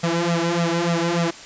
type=tone with flanger; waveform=sawtooth; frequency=169.8 Hz; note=F3; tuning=48 cents flat; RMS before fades=-21 dBFS; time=0.03-1.31 s; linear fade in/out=10 ms; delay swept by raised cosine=1.5 to 3.9 ms; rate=3.4 Hz; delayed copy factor=+0.95; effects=white hiss -39 dBFS RMS until 1.45 s + resampled to 16000 Hz